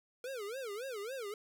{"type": "tone with vibrato", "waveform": "square", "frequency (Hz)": 466.2, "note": "A#4", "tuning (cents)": 0, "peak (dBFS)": -40, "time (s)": [0.24, 1.34], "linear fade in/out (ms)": 2, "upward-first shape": "sine", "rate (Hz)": 3.6, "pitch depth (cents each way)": 270, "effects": []}